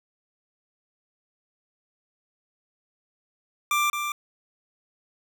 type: tone with echo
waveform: 25% pulse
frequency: 1181 Hz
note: D6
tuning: 9 cents sharp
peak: -17 dBFS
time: 3.71-3.9 s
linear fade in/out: 2 ms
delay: 220 ms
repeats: 1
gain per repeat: -6 dB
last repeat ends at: 4.12 s
effects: none